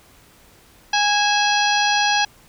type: harmonic tone with a mistuned harmonic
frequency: 825 Hz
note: G#5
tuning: 12 cents flat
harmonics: 1 / 2 / 3 / 4 / 5 / 6 / 7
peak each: -19 / -22 / -24 / -25 / -26 / -27 / -27 dBFS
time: 0.93-2.25 s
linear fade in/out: 5 ms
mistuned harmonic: 3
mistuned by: +90 cents
effects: pink hiss -51 dBFS RMS until 2.48 s